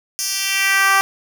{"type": "tone with high-pass filter sweep", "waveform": "10% pulse", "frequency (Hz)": 390.3, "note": "G4", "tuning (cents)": -8, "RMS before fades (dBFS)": -17, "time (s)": [0.19, 1.01], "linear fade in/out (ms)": 0, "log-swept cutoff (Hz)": [6100, 940], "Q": 1.6, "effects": []}